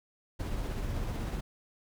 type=noise with tremolo; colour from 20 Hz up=brown; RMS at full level=-33 dBFS; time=0.39-1.41 s; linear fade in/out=10 ms; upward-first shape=triangle; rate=16 Hz; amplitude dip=30%; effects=none